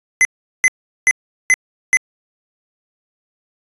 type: tone bursts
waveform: square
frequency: 2039 Hz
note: C7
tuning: 45 cents flat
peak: -9 dBFS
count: 5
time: 0.21-1.97 s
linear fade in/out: 0 ms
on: 40 ms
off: 390 ms
effects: resampled to 24000 Hz